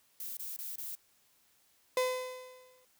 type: noise bursts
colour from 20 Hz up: violet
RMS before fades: -41 dBFS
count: 4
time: 0.2-0.952 s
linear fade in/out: 2 ms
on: 170 ms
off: 24 ms
type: tone with exponential decay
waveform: 35% pulse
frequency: 508 Hz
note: B4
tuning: 49 cents sharp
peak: -24 dBFS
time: 1.97-2.85 s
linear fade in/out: 2 ms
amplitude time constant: 190 ms
effects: white hiss -69 dBFS RMS until 2.99 s